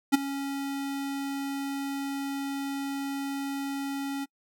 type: tone with ADSR envelope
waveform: square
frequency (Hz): 276.9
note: C#4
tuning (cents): -2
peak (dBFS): -15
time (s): 0.12-4.26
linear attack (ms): 24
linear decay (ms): 15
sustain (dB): -16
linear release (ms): 27
effects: noise-tail reverb RT60 0.1 s tail -25 dB re dry